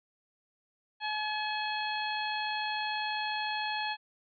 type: harmonic tone with a mistuned harmonic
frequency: 853 Hz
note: G#5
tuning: 46 cents sharp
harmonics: 1 / 2 / 3 / 4 / 5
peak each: -34 / -37 / -39 / -40 / -41 dBFS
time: 1-3.97 s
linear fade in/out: 50 ms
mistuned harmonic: 4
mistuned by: -44 cents
effects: none